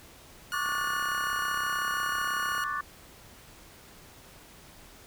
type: tone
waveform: sawtooth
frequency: 1444 Hz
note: F#6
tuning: 43 cents flat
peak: -29 dBFS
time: 0.52-2.64 s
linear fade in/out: 0 ms
type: chord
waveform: sine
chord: D major seventh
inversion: third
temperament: equal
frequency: 1108.7 / 1174.7 / 1480 / 1760 Hz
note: C#6 / D6 / F#6 / A6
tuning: 0 / 0 / 0 / 0 cents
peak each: -35 / -33 / -37 / -36 dBFS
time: 0.53-2.81 s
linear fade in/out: 5 ms
type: click train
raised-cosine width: 0.5 ms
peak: -27 dBFS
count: 64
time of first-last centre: 0.66-2.581 s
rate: 32.8 Hz
effects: pink hiss -52 dBFS RMS until 5.06 s